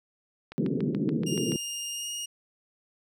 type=click train; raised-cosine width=0.3 ms; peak=-25 dBFS; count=8; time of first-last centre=0.52-1.52 s; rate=7 Hz
type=band-pass noise; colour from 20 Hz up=pink; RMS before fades=-28 dBFS; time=0.58-1.56 s; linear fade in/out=0 ms; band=140 to 420 Hz; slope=48 dB/octave
type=tone with pitch glide; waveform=20% pulse; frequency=2824 to 2858 Hz; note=F7 to F7; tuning=+19 to +39 cents; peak=-27 dBFS; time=1.26-2.26 s; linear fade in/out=10 ms; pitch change=+20 cents; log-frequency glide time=1.91-2.1 s
effects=none